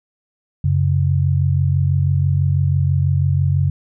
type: tone pair together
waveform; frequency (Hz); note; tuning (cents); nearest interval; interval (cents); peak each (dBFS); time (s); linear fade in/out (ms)
sine; 92.5 / 138.59; F#2 / C#3; 0 / 0; perfect fifth; 700; -16; 0.64-3.7; 5
effects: none